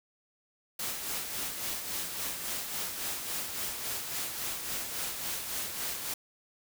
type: noise with tremolo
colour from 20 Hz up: white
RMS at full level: -34 dBFS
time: 0.79-6.14 s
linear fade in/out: 5 ms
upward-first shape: sine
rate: 3.6 Hz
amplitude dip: 45%
effects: none